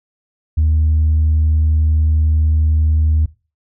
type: tone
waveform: sine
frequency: 77.78 Hz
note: D#2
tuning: in tune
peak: -9 dBFS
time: 0.57-3.26 s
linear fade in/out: 10 ms
effects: noise-tail reverb RT60 0.3 s tail -19 dB re dry + tanh soft clip ceiling -8 dBFS